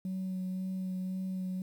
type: tone with vibrato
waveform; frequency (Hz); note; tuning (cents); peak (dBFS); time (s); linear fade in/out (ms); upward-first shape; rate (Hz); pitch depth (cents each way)
sine; 186.6; F#3; +15; -31; 0.05-1.62; 2; sine; 1.9; 14
effects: tanh soft clip ceiling -31 dBFS + 10-bit